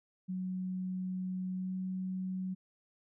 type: tone with pitch glide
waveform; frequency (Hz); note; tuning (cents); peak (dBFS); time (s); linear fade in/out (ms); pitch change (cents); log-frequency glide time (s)
sine; 185 to 186.5; F#3 to F#3; 0 to +14; -34; 0.28-2.55; 20; +14; 1.54-1.74
effects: none